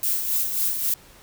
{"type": "noise with tremolo", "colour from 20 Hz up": "violet", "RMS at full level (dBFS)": -22, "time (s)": [0.03, 0.94], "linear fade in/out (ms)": 2, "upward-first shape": "sine", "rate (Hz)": 3.7, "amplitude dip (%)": 50, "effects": ["pink hiss -50 dBFS RMS until 1.22 s"]}